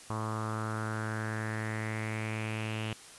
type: tone with low-pass filter sweep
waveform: sawtooth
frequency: 109.5 Hz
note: A2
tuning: 8 cents flat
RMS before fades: -35 dBFS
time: 0.1-2.93 s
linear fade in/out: 0 ms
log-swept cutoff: 1100 to 2900 Hz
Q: 5
effects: white hiss -51 dBFS RMS until 3.18 s + resampled to 24000 Hz